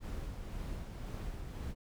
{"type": "noise with tremolo", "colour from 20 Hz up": "brown", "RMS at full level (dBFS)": -40, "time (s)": [0, 1.75], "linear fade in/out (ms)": 50, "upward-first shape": "sine", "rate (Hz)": 1.9, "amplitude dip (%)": 35, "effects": []}